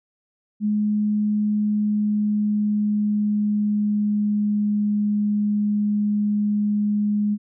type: tone with pitch glide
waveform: sine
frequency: 210 to 207.9 Hz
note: G#3 to G#3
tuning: +19 to +2 cents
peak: -18 dBFS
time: 0.6-7.38 s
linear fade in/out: 50 ms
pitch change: -17 cents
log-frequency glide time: 1.49-4.93 s
effects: none